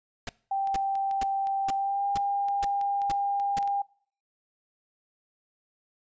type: noise bursts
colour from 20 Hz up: pink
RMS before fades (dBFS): -34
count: 8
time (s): 0.27-3.588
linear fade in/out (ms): 2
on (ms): 21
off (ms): 450
type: tone with pitch glide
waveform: sine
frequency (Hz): 784 to 801.9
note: G5 to G5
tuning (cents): 0 to +39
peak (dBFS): -25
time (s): 0.51-3.82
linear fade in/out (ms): 5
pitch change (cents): +39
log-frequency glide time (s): 1.75-2.06
type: clicks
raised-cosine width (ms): 0.2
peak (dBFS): -29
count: 11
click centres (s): 0.673 / 0.954 / 1.112 / 1.471 / 2.485 / 2.641 / 2.813 / 3.018 / 3.399 / 3.628 / 3.676
effects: noise-tail reverb RT60 0.5 s tail -23 dB re dry + resampled to 16000 Hz